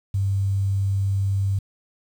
sine tone with quantisation, 98 Hz, G2, in tune, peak -19 dBFS, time 0.14-1.59 s, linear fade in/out 5 ms, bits 8, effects none

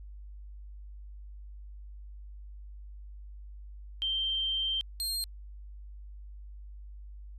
sine / sawtooth tone pair in turn, 3141 / 4202 Hz, G7 / C8, +3 / +7 cents, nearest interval perfect fourth, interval 504 cents, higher second, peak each -28 dBFS, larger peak neither, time 4.02-4.81 / 5-5.24 s, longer first, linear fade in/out 0 ms, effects added 50 Hz sine -43 dBFS peak until 7.38 s + resampled to 32000 Hz

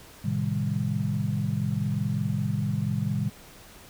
sine chord, A half-diminished seventh, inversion none, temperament equal with one note detuned, 110 / 130.81 / 155.56 / 199.65 Hz, A2 / C3 / Eb3 / G3, 0 / 0 / 0 / +32 cents, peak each -30 dBFS, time 0.24-3.3 s, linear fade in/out 10 ms, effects pink hiss -49 dBFS RMS until 3.89 s

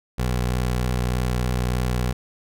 20% pulse tone with vibrato, 61.74 Hz, B1, in tune, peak -16 dBFS, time 0.18-2.13 s, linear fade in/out 10 ms, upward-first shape sine, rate 3.2 Hz, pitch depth 13 cents each way, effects none

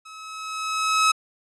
sawtooth tone with level ramp, 1286 Hz, E6, 43 cents flat, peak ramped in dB -37 to -11 dBFS, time 0.05-1.12 s, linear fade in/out 10 ms, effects resampled to 22050 Hz

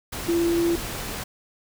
sine tone in noise, 339.5 Hz, F4, 49 cents flat, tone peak -19 dBFS, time 0.28-0.76 s, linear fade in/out 10 ms, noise pink, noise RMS -32 dBFS, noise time 0.12-1.24 s, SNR +10 dB, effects none

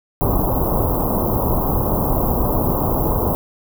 pink band-stop noise, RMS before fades -18 dBFS, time 0.21-3.35 s, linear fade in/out 0 ms, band 1100 to 13000 Hz, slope 48 dB/octave, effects none

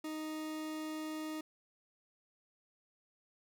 40% pulse tone, 311.1 Hz, D#4, in tune, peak -38 dBFS, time 0.04-1.41 s, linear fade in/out 5 ms, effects none

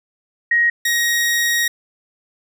sine / sawtooth tone pair in turn, 1884 / 1884 Hz, A#6 / A#6, +18 / +18 cents, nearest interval unison, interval 0 cents, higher neither, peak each -12 dBFS, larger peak neither, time 0.51-0.7 / 0.85-1.68 s, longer second, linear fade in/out 5 ms, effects none

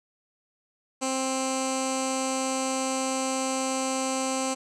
15% pulse tone with low-pass filter, 263.3 Hz, C4, 11 cents sharp, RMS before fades -28 dBFS, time 1.01-4.55 s, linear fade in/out 20 ms, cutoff 7700 Hz, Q 5, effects none

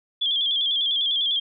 sine tone with vibrato, 3322 Hz, G#7, in tune, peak -20 dBFS, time 0.21-1.4 s, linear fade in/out 10 ms, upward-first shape square, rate 10 Hz, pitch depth 58 cents each way, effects none

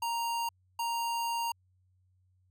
square tone bursts at uneven times, 932.3 Hz, A#5, in tune, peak -31 dBFS, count 2, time 0.02-0.49 / 0.79-1.52 s, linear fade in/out 5 ms, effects added 92 Hz sine -66 dBFS peak until 2.5 s

